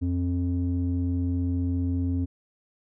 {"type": "tone with low-pass filter", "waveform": "square", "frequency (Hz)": 88.5, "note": "F2", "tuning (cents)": 23, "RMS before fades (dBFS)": -26, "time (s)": [0.01, 2.26], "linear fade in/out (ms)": 20, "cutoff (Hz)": 250, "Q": 2.9, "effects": []}